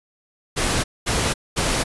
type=noise bursts; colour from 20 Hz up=pink; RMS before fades=-21 dBFS; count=3; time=0.56-1.84 s; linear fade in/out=20 ms; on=280 ms; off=220 ms; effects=resampled to 24000 Hz